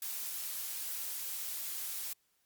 blue noise, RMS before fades -39 dBFS, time 0.02-2.13 s, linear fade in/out 2 ms, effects white hiss -75 dBFS RMS until 2.45 s + Opus 48 kbps

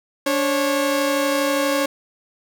sawtooth tone pair together, 288.9 / 545.4 Hz, D4 / C#5, -28 / -28 cents, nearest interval major seventh, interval 1100 cents, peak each -18 / -16 dBFS, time 0.26-1.86 s, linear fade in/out 5 ms, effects none

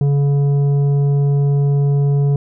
sine tone with tanh clipping, 141.8 Hz, C#3, 40 cents sharp, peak -13 dBFS, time 0.01-2.36 s, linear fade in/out 2 ms, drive 8 dB, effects none

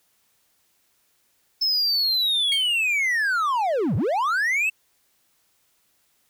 triangle linear two-way sweep, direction down then up, 5274 to 87.4 to 2694 Hz, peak -18 dBFS, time 1.61-4.7 s, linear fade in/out 10 ms, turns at 3.96 s
35% pulse tone with exponential decay, 2217 Hz, C#7, in tune, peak -21 dBFS, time 2.52-2.7 s, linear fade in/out 2 ms, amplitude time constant 37 ms
effects white hiss -66 dBFS RMS until 6.29 s

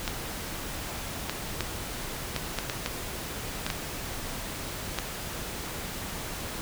clicks, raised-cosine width 0.2 ms, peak -11 dBFS, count 10, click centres 0.078 / 1.296 / 1.607 / 2.363 / 2.587 / 2.698 / 2.861 / 3.665 / 3.702 / 4.987 s, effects pink hiss -36 dBFS RMS until 6.61 s

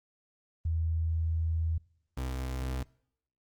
sine / 35% pulse tone pair in turn, 81.4 / 64.61 Hz, E2 / C2, -21 / -21 cents, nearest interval major third, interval 400 cents, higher first, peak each -27 / -30 dBFS, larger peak first, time 0.65-1.78 / 2.17-2.83 s, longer first, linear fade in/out 5 ms, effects noise-tail reverb RT60 0.7 s tail -24 dB re dry + Opus 24 kbps

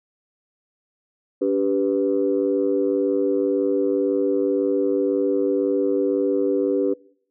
sine chord, G major, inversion second, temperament equal with one note detuned, 286.1 / 392 / 493.9 Hz, D4 / G4 / B4, -45 / 0 / 0 cents, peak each -22 / -21 / -22 dBFS, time 1.41-6.94 s, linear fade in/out 10 ms, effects noise-tail reverb RT60 0.6 s tail -23 dB re dry + tanh soft clip ceiling -9 dBFS

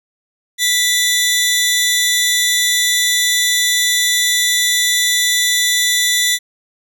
20% pulse tone pair together, 1975.5 / 3520 Hz, B6 / A7, 0 / 0 cents, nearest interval minor seventh, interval 1000 cents, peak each -10 dBFS, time 0.58-6.39 s, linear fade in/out 50 ms, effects none

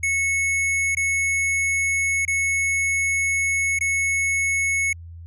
square tone with dropouts, 2200 Hz, C#7, 14 cents flat, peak -20 dBFS, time 0.03-4.93 s, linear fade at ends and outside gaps 5 ms, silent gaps 0.95-0.969 / 2.252-2.278 / 3.789-3.808 s, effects added 84 Hz sine -36 dBFS peak until 5.26 s + resampled to 32000 Hz

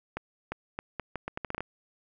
accelerating click train, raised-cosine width 0.5 ms, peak -18 dBFS, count 12, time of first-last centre 0.17-1.606 s, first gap 350 ms, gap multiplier 0.77, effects none

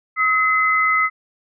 sine tone pair together, 1278 / 2042 Hz, D#6 / C7, +46 / -43 cents, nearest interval minor sixth, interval 811 cents, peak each -17 dBFS, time 0.16-1.1 s, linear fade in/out 50 ms, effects none

